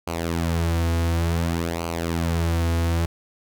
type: tone with flanger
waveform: sawtooth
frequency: 83.8 Hz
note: E2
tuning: 29 cents sharp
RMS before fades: -23 dBFS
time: 0.07-3.06 s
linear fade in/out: 5 ms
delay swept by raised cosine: 0.55 to 5.25 ms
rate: 0.56 Hz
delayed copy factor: -0.7
effects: none